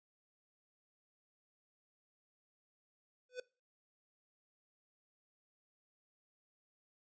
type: tone with exponential growth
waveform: square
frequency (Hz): 500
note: B4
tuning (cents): +21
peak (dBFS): -38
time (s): 3.29-3.4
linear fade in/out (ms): 5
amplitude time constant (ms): 22
effects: noise-tail reverb RT60 0.3 s tail -21 dB re dry + resampled to 16000 Hz